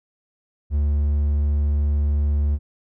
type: tone with hard clipping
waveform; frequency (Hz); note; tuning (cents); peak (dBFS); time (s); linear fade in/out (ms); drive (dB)
triangle; 73.1; D2; -7; -18; 0.7-2.59; 50; 6
effects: none